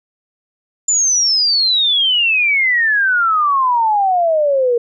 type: exponential sweep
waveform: sine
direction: down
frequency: 7170 to 466.2 Hz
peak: -11 dBFS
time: 0.88-4.78 s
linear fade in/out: 5 ms
effects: none